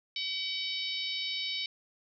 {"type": "harmonic tone", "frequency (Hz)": 759, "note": "F#5", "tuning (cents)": 44, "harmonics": [3, 4, 5, 6, 7], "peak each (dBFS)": [-39, -38, -36, -40, -41], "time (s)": [0.16, 1.66], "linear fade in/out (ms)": 2, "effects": []}